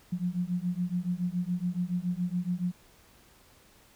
sine beating tone pair, 174.61 / 181.71 Hz, F3 / F#3, 0 / -31 cents, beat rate 7.1 Hz, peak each -31 dBFS, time 0.12-2.72 s, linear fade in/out 10 ms, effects pink hiss -59 dBFS RMS until 3.95 s

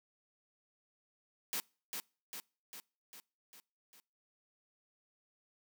white noise with echo, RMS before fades -37 dBFS, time 1.53-1.6 s, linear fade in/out 0 ms, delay 400 ms, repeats 6, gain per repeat -4 dB, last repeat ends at 4 s, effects noise-tail reverb RT60 0.4 s tail -26 dB re dry + high-pass 200 Hz 12 dB/octave

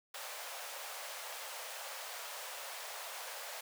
pink high-pass noise, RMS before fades -45 dBFS, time 0.14-3.61 s, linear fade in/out 5 ms, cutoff 520 Hz, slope 48 dB/octave, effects none

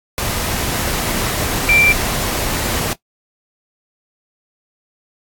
sine tone in noise, 2353 Hz, D7, 3 cents sharp, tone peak -10 dBFS, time 1.69-1.92 s, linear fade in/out 0 ms, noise pink, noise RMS -20 dBFS, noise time 0.18-2.93 s, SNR +7 dB, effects noise-tail reverb RT60 0.1 s tail -17 dB re dry + AAC 64 kbps

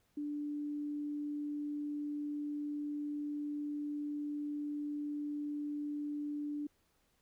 sine tone, 293.7 Hz, D4, in tune, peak -36 dBFS, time 0.17-6.67 s, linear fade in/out 5 ms, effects pink hiss -75 dBFS RMS until 7.21 s

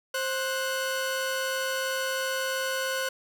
sawtooth tone pair together, 527 / 1478.1 Hz, C5 / F#6, +12 / -2 cents, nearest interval octave + tritone, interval 1786 cents, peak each -26 / -27 dBFS, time 0.14-3.09 s, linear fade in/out 5 ms, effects none

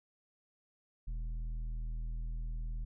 triangle tone with tanh clipping, 40.28 Hz, E1, 39 cents flat, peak -37 dBFS, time 1.07-2.85 s, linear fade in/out 10 ms, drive 12 dB, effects none

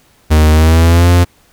45% pulse tone with pitch glide, 77.3 to 87.77 Hz, D#2 to F2, -11 to +9 cents, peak -5 dBFS, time 0.3-1.25 s, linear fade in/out 20 ms, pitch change +220 cents, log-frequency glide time 0.51-1.09 s, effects pink hiss -50 dBFS RMS until 1.52 s

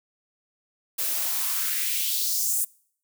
blue noise with high-pass filter sweep, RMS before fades -26 dBFS, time 0.98-2.65 s, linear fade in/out 10 ms, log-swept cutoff 400 to 9200 Hz, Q 2.4, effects noise-tail reverb RT60 0.6 s tail -25 dB re dry

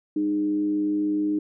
sine tone with frequency modulation, 306 Hz, D#4, 29 cents flat, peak -21 dBFS, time 0.16-1.39 s, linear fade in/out 5 ms, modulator 107 Hz, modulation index 0.35, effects none

